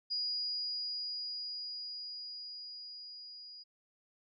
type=tone with level ramp; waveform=sine; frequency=4889 Hz; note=D#8; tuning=31 cents flat; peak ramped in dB=-32 to -48 dBFS; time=0.1-3.64 s; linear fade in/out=20 ms; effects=none